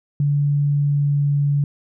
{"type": "tone with pitch glide", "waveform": "sine", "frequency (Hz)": [144.1, 143.27], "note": ["D3", "D3"], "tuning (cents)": [-33, -43], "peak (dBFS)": -15, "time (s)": [0.2, 1.64], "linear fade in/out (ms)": 2, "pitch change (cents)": -10, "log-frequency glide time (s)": [0.71, 1.38], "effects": []}